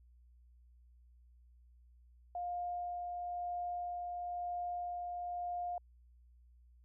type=tone with tremolo; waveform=sine; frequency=707 Hz; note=F5; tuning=21 cents sharp; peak=-36 dBFS; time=2.35-5.78 s; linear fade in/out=2 ms; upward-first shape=sine; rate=1 Hz; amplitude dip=25%; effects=added 60 Hz sine -60 dBFS peak until 6.84 s